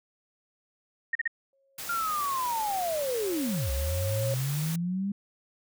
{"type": "tone bursts", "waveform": "sine", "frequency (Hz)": 1853, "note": "A#6", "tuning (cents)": -11, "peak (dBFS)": -24, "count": 3, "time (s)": [1.13, 1.277], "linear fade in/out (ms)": 5, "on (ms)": 23, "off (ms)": 39}
{"type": "tone with exponential growth", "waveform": "sine", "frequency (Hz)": 545, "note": "C#5", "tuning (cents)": -29, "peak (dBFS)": -28, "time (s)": [1.53, 4.34], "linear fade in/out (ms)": 1, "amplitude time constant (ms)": 610}
{"type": "noise", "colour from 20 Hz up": "white", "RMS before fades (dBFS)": -38, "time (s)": [1.78, 4.76], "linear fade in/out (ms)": 5}
{"type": "linear two-way sweep", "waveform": "sine", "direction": "down then up", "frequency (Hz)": [1408, 62.7, 203.2], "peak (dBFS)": -27, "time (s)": [1.89, 5.12], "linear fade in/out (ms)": 5, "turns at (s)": 3.71}
{"effects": []}